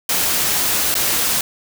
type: noise with dropouts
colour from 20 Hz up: white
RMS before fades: -18 dBFS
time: 0.09-1.41 s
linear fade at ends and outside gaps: 2 ms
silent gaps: 0.942-0.952 s
effects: none